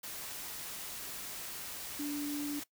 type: tone in noise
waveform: sine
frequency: 290.9 Hz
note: D4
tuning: 16 cents flat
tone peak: -34 dBFS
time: 1.99-2.6 s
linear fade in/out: 10 ms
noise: white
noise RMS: -43 dBFS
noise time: 0.03-2.64 s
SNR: +6 dB
effects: noise-tail reverb RT60 0.1 s tail -19 dB re dry